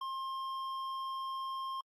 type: tone with hard clipping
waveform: triangle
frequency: 1063 Hz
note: C6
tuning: 27 cents sharp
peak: -38 dBFS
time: 0.01-1.81 s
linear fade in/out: 5 ms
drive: 11 dB
effects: AAC 64 kbps